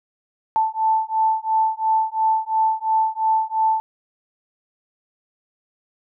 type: beating tone pair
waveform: sine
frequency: 880 / 882.9 Hz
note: A5 / A5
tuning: 0 / +6 cents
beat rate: 2.9 Hz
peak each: -20 dBFS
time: 0.56-3.8 s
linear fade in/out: 0 ms
effects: none